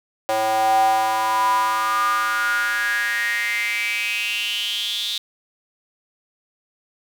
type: tone with high-pass filter sweep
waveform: square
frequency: 110 Hz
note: A2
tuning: in tune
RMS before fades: -21 dBFS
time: 0.29-5.18 s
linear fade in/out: 0 ms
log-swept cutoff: 640 to 3700 Hz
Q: 8.5
effects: none